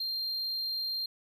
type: tone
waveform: triangle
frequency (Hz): 4186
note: C8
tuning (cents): 0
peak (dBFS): -30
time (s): 0-1.06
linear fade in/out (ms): 5
effects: 12-bit